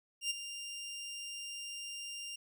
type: tone with ADSR envelope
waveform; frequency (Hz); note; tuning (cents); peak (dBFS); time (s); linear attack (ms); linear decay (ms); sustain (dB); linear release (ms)
20% pulse; 2794; F7; 0; -26; 0.21-2.36; 94; 16; -11; 7
effects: none